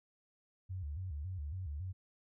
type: tone with vibrato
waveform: sine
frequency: 82.41 Hz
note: E2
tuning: in tune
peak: -38 dBFS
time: 0.69-1.93 s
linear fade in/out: 20 ms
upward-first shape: square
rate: 3.6 Hz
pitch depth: 210 cents each way
effects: none